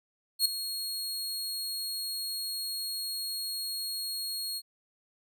sawtooth tone with ADSR envelope, 4298 Hz, C8, 46 cents sharp, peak -17 dBFS, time 0.39-4.62 s, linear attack 64 ms, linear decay 5 ms, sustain -13 dB, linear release 50 ms, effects none

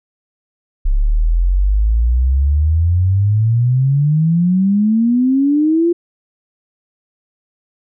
sine exponential sweep, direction up, 33.5 to 349.2 Hz, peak -10 dBFS, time 0.85-5.93 s, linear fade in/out 10 ms, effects none

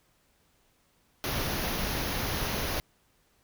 pink band-stop noise, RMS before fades -31 dBFS, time 1.24-2.8 s, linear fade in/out 0 ms, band 6500 to 10000 Hz, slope 96 dB/octave, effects pink hiss -68 dBFS RMS until 3.43 s

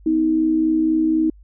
sine tone pair together, 253.2 / 317.2 Hz, B3 / D#4, +43 / +33 cents, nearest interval major third, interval 390 cents, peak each -24 / -15 dBFS, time 0.06-1.3 s, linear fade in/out 5 ms, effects added 50 Hz sine -43 dBFS peak until 1.43 s

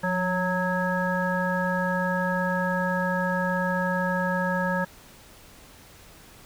harmonic tone with a mistuned harmonic, 183.9 Hz, F#3, 10 cents flat, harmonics 1 / 3 / 5 / 7 / 9, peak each -27 / -29 / -30 / -35 / -29 dBFS, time 0.03-4.85 s, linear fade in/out 10 ms, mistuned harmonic 1, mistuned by -49 cents, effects pink hiss -50 dBFS RMS until 6.45 s

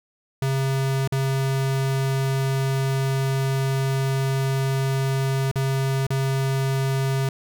square tone with dropouts, 134.7 Hz, C#3, 49 cents flat, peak -21 dBFS, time 0.42-7.29 s, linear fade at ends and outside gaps 2 ms, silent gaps 1.076-1.122 / 5.514-5.557 / 6.067-6.104 s, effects none

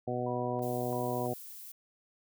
harmonic tone, 123.47 Hz, B2, in tune, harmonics 1 / 2 / 3 / 4 / 5 / 6, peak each -38 / -38 / -38 / -38 / -38 / -38 dBFS, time 0.07-1.34 s, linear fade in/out 10 ms
sine tone with tremolo, 976 Hz, B5, 21 cents flat, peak -40 dBFS, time 0.26-1.28 s, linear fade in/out 10 ms, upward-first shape square, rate 1.5 Hz, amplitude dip 70%
violet noise, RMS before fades -47 dBFS, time 0.62-1.72 s, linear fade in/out 5 ms
effects none

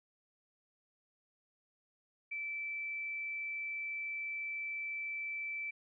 sine tone, 2323 Hz, D7, 20 cents flat, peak -37 dBFS, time 2.31-5.71 s, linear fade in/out 10 ms, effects none

